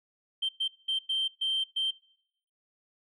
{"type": "tone bursts at uneven times", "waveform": "sine", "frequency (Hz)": 3134, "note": "G7", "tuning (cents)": -1, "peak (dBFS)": -25, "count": 6, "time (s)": [[0.42, 0.49], [0.6, 0.68], [0.88, 0.99], [1.09, 1.28], [1.41, 1.64], [1.76, 1.91]], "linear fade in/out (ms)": 10, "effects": ["noise-tail reverb RT60 0.8 s tail -25 dB re dry", "tanh soft clip ceiling -23 dBFS"]}